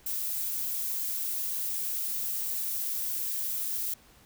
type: noise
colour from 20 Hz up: violet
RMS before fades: -32 dBFS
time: 0.06-3.94 s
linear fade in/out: 5 ms
effects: pink hiss -58 dBFS RMS until 4.25 s